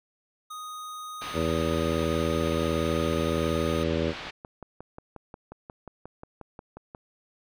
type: tone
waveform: square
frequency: 1244 Hz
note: D#6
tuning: 1 cent flat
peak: -37 dBFS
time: 0.5-3.84 s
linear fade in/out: 10 ms
type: low-pass noise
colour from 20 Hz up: white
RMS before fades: -39 dBFS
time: 1.21-4.31 s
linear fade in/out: 10 ms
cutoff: 3700 Hz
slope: 24 dB/octave
type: harmonic tone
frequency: 81.4 Hz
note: E2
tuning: 21 cents flat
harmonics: 1 / 2 / 3 / 4 / 5 / 6 / 7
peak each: -32 / -32 / -32 / -32 / -32 / -32 / -32 dBFS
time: 1.33-4.14 s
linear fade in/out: 50 ms
type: click train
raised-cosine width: 1 ms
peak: -27 dBFS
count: 23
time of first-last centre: 3.02-6.949 s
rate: 5.6 Hz
effects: none